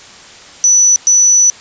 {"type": "tone bursts at uneven times", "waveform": "sine", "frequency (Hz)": 5950, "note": "F#8", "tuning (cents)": 9, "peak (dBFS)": -5, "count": 2, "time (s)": [[0.64, 0.96], [1.07, 1.5]], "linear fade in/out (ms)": 0, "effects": ["white hiss -36 dBFS RMS until 1.6 s", "resampled to 16000 Hz"]}